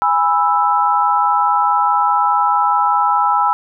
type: chord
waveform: sine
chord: E major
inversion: first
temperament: just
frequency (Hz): 824.1 / 988.9 / 1318.5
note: G#5 / B5 / E6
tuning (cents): -14 / +2 / 0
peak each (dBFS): -16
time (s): 0.02-3.53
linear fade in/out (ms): 0
effects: none